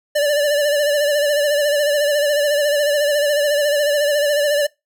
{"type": "tone with vibrato", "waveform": "square", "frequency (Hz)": 584, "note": "D5", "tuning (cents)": -10, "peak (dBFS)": -15, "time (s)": [0.15, 4.67], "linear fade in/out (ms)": 10, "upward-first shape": "sine", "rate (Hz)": 14, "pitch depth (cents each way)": 48, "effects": ["noise-tail reverb RT60 0.2 s tail -23 dB re dry"]}